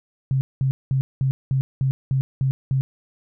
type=tone bursts; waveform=sine; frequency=133.4 Hz; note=C3; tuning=34 cents sharp; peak=-17 dBFS; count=9; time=0.31-2.81 s; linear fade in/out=0 ms; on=100 ms; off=200 ms; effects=none